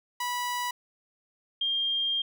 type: tone pair in turn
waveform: sawtooth / sine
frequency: 980 / 3206 Hz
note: B5 / G7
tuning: -14 / +38 cents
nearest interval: octave + major sixth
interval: 2052 cents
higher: second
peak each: -25 dBFS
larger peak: neither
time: 0.2-0.71 / 1.61-2.22 s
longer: second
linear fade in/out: 5 ms
effects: none